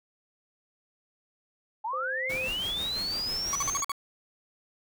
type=linear sweep; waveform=sine; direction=up; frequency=830.6 to 6690 Hz; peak=-29 dBFS; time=1.84-3.84 s; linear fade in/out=10 ms
type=tone; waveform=sine; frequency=519 Hz; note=C5; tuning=14 cents flat; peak=-35 dBFS; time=1.93-2.48 s; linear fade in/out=5 ms
type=noise with tremolo; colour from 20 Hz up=pink; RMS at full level=-39 dBFS; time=2.29-3.81 s; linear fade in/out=10 ms; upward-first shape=sine; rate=6 Hz; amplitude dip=40%
type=tone bursts; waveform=40% pulse; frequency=1118 Hz; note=C#6; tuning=14 cents sharp; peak=-27 dBFS; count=6; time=3.53-3.918 s; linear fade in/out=0 ms; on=23 ms; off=50 ms
effects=none